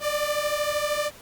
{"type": "beating tone pair", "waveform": "sawtooth", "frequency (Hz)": [587.3, 600.3], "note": ["D5", "D5"], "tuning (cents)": [0, 38], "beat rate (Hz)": 13, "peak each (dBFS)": -23, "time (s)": [0, 1.11], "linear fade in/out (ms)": 50, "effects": ["pink hiss -47 dBFS RMS until 1.21 s", "Opus 48 kbps"]}